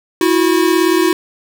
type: tone pair together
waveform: square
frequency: 326.3 / 364.2 Hz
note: E4 / F#4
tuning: -18 / -27 cents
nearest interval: major second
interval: 191 cents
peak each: -14 dBFS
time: 0.21-1.13 s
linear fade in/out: 2 ms
effects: none